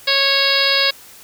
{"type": "harmonic tone", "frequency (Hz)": 551, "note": "C#5", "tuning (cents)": -11, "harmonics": [1, 2, 3, 4, 5, 6, 7, 8, 9], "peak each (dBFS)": [-23, -26, -22, -22, -23, -23, -20, -20, -21], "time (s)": [0.07, 0.91], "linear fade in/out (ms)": 10, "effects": ["white hiss -42 dBFS RMS until 1.23 s"]}